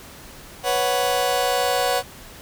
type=chord; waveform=sawtooth; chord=B suspended second; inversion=none; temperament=just; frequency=493.9 / 555.6 / 740.8 Hz; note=B4 / C#5 / F#5; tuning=0 / +4 / +2 cents; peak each=-20 / -20 / -18 dBFS; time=0.63-2.03 s; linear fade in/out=50 ms; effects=pink hiss -42 dBFS RMS until 2.41 s